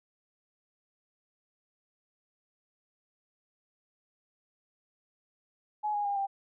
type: tone with pitch steps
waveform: sine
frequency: 844 / 825.2 / 806.8 / 788.8 Hz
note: G#5 / G#5 / G5 / G5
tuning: +28 / -11 / +50 / +11 cents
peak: -28 dBFS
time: 5.83-6.27 s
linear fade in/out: 20 ms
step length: 110 ms
effects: none